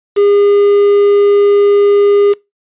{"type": "tone with quantisation", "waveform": "triangle", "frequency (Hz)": 406.4, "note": "G#4", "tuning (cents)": -38, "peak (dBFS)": -4, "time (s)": [0.16, 2.34], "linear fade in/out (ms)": 20, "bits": 4, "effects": ["noise-tail reverb RT60 0.2 s tail -23 dB re dry", "resampled to 8000 Hz"]}